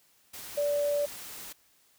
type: tone in noise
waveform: sine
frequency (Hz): 580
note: D5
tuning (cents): -22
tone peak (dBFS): -25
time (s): 0.57-1.06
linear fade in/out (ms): 10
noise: white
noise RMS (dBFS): -43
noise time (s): 0.33-1.53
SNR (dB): +15
effects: white hiss -65 dBFS RMS until 1.98 s